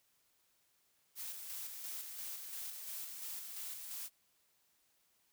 blue noise with tremolo, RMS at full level -44 dBFS, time 1.15-4.1 s, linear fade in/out 50 ms, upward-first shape square, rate 2.9 Hz, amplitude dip 35%, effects white hiss -75 dBFS RMS until 5.32 s

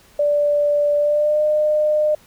sine tone with pitch glide, 585 to 606.3 Hz, D5 to D#5, -7 to -45 cents, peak -14 dBFS, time 0.19-2.15 s, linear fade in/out 5 ms, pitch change +62 cents, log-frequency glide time 0.97-1.42 s, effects pink hiss -51 dBFS RMS until 2.26 s

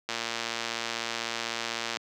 click train, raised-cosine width 0.2 ms, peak -13 dBFS, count 219, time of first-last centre 0.09-1.969 s, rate 116 Hz, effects high-pass 200 Hz 12 dB/octave

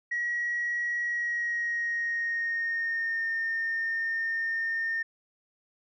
sine tone with pitch glide, 1912 to 1821.4 Hz, A#6 to A#6, +43 to -41 cents, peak -26 dBFS, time 0.11-5.03 s, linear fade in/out 10 ms, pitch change -84 cents, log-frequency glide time 1.01-3.29 s, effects tanh soft clip ceiling -23 dBFS

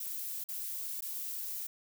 violet noise with dropouts, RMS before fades -39 dBFS, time 0-1.67 s, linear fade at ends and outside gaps 5 ms, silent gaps 0.44-0.487 / 1.008-1.021 s, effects none

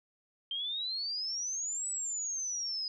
sine exponential two-way sweep, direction up then down, 3142 to 7970 to 4972 Hz, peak -33 dBFS, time 0.51-2.88 s, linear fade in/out 2 ms, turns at 1.89 s, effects none

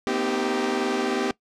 sawtooth chord, C minor seventh, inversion third, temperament equal with one note detuned, 233.1 / 255.8 / 311.1 / 392 Hz, Bb3 / C4 / Eb4 / G4, 0 / -39 / 0 / 0 cents, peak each -27 / -24 / -27 / -22 dBFS, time 0.07-1.31 s, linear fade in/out 0 ms, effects noise-tail reverb RT60 0.1 s tail -20 dB re dry + low-pass 6000 Hz 12 dB/octave

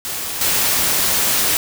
white noise with level steps, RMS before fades -25 / -17 dBFS, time 0.05-1.57 s, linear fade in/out 0 ms, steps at 0.41 s, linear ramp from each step 2 ms, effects none

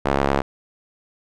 sawtooth tone with band-pass filter, 69.3 Hz, C#2, in tune, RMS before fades -20 dBFS, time 0.05-0.42 s, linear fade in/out 10 ms, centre 780 Hz, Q 0.76, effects none

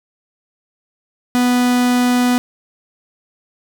45% pulse tone, 246.9 Hz, B3, in tune, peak -12 dBFS, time 1.35-2.38 s, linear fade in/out 0 ms, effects none

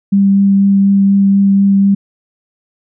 sine tone with vibrato, 197.4 Hz, G3, 12 cents sharp, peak -6 dBFS, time 0.12-1.95 s, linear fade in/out 10 ms, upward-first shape triangle, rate 4.1 Hz, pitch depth 10 cents each way, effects none

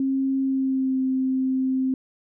sine tone with pitch glide, 268.2 to 261.6 Hz, C4 to C4, +43 to 0 cents, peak -20 dBFS, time 0-1.94 s, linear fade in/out 2 ms, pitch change -43 cents, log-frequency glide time 0.41-1.01 s, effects none

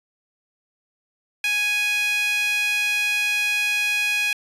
sawtooth tone with high-pass filter, 830.6 Hz, G#5, in tune, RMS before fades -22 dBFS, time 1.44-4.33 s, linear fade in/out 2 ms, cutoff 2300 Hz, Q 5.9, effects resampled to 32000 Hz

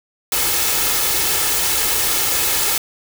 white noise with comb filter, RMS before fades -18 dBFS, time 0.32-2.78 s, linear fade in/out 2 ms, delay 2.3 ms, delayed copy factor +0.5, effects none

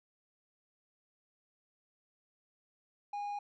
triangle tone, 819 Hz, G#5, 24 cents flat, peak -34 dBFS, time 3.13-3.39 s, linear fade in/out 5 ms, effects resampled to 16000 Hz

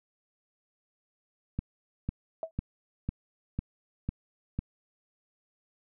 click train, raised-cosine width 5 ms, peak -18 dBFS, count 7, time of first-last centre 1.59-4.59 s, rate 2 Hz
sine tone with exponential decay, 649 Hz, E5, 27 cents flat, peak -27 dBFS, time 2.43-2.51 s, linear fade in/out 1 ms, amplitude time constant 17 ms
effects none

